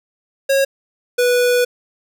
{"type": "tone pair in turn", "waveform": "square", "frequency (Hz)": [546, 490.9], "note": ["C#5", "B4"], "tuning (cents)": [-26, -10], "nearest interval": "major second", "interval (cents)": 184, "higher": "first", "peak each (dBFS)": -13, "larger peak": "neither", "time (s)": [[0.49, 0.65], [1.18, 1.65]], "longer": "second", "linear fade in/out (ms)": 10, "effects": []}